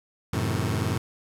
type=chord; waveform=sawtooth; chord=F# diminished seventh; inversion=none; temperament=just; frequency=92.5 / 111 / 133.2 / 159.84 Hz; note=F#2 / A2 / C3 / Eb3; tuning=0 / +16 / +31 / +47 cents; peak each=-25 / -24 / -27 / -29 dBFS; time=0.33-0.98 s; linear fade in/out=5 ms; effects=resampled to 32000 Hz + 8-bit